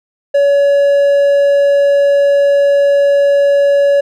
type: tone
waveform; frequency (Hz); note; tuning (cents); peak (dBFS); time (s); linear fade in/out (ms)
triangle; 565; C#5; +33; -5; 0.34-4.01; 10
effects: none